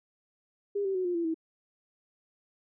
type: tone with pitch steps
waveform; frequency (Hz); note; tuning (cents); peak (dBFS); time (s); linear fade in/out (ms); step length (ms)
sine; 404.1 / 386.5 / 369.7 / 353.6 / 338.2 / 323.5; G#4 / G4 / F#4 / F4 / E4 / E4; -47 / -24 / -1 / +22 / +44 / -32; -27; 0.75-1.344; 10; 99
effects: none